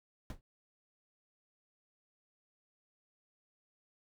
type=noise with exponential decay; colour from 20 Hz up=brown; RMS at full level=-32 dBFS; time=0.3-0.41 s; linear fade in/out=1 ms; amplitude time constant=22 ms; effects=none